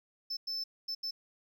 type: tone bursts at uneven times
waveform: sine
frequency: 5274 Hz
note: E8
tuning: in tune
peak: -31 dBFS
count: 4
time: 0.3-0.37 / 0.47-0.64 / 0.88-0.95 / 1.03-1.11 s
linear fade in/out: 10 ms
effects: tanh soft clip ceiling -33 dBFS + 11-bit